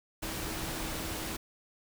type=tone in noise; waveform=sine; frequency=321.6 Hz; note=E4; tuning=43 cents flat; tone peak=-44 dBFS; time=0.22-1.37 s; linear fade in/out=10 ms; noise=pink; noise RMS=-37 dBFS; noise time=0.22-1.37 s; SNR=-10 dB; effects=none